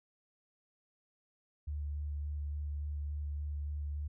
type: tone with vibrato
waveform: sine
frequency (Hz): 73.42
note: D2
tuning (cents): 0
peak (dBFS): -35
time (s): 1.67-4.08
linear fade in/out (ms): 10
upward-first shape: square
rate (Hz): 3.5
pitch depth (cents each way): 11
effects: none